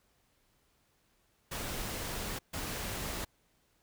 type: noise bursts at uneven times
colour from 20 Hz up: pink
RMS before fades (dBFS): -38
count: 2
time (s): 1.51-2.39 / 2.53-3.25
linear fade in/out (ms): 10
effects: pink hiss -72 dBFS RMS until 3.82 s